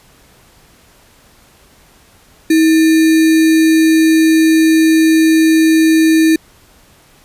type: tone with sample-and-hold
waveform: sine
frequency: 320 Hz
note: D#4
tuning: 49 cents sharp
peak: -6 dBFS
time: 2.5-6.36 s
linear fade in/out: 5 ms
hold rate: 2100 Hz
effects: pink hiss -47 dBFS RMS until 7.24 s + resampled to 32000 Hz